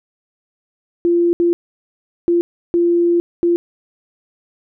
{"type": "tone bursts at uneven times", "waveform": "sine", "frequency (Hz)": 344.5, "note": "F4", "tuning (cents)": -24, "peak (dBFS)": -11, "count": 5, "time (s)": [[1.05, 1.33], [1.4, 1.53], [2.28, 2.41], [2.74, 3.2], [3.43, 3.56]], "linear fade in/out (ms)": 0, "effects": []}